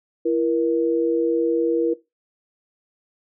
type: tone pair together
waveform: sine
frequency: 335.2 / 474 Hz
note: E4 / A#4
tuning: +29 / +29 cents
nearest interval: tritone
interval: 600 cents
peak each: -20 / -20 dBFS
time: 0.25-1.94 s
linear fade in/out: 10 ms
effects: noise-tail reverb RT60 0.2 s tail -17 dB re dry